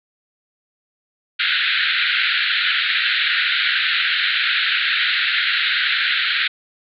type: band-pass noise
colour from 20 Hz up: pink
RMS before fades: -19 dBFS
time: 1.39-6.48 s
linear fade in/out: 10 ms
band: 1400 to 4200 Hz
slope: 96 dB/octave
effects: none